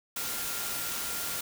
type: tone in noise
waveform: sine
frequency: 1396.9 Hz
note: F6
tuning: in tune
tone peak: -44 dBFS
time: 0.16-1.41 s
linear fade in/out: 5 ms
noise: white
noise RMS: -34 dBFS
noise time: 0.16-1.41 s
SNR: -13 dB
effects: none